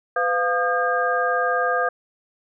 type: tone cluster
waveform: sine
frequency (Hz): 504 / 701 / 1223 / 1607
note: B4 / F5 / D#6 / G6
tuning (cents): +35 / +6 / -30 / +43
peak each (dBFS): -24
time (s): 0.16-1.89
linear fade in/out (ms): 5
effects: none